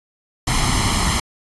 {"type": "noise with comb filter", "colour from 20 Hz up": "pink", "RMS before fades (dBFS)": -18, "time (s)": [0.47, 1.2], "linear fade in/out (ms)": 5, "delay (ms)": 0.96, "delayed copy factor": 0.7, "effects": ["resampled to 24000 Hz"]}